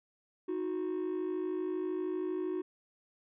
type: tone pair together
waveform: triangle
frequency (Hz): 313.8 / 366.6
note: D#4 / F#4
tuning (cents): +15 / -16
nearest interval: minor third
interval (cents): 269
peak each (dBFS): -34 / -31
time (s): 0.48-2.62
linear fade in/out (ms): 10
effects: tanh soft clip ceiling -26 dBFS + resampled to 8000 Hz